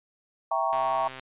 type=chord; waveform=sine; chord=E diminished seventh; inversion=none; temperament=equal; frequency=659.3 / 784 / 932.3 / 1108.7 Hz; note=E5 / G5 / Bb5 / Db6; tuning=0 / 0 / 0 / 0 cents; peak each=-29 dBFS; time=0.51-1.08 s; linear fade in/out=5 ms
type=click train; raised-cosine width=0.3 ms; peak=-24 dBFS; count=62; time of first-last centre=0.73-1.196 s; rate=131 Hz
effects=resampled to 8000 Hz